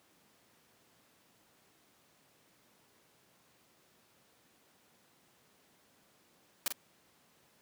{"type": "noise with echo", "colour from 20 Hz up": "white", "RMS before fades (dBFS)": -31, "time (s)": [6.66, 6.68], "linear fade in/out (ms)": 2, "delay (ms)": 44, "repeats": 1, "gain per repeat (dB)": -6, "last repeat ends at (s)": 6.724, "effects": ["pink hiss -67 dBFS RMS until 7.61 s", "high-pass 150 Hz 12 dB/octave"]}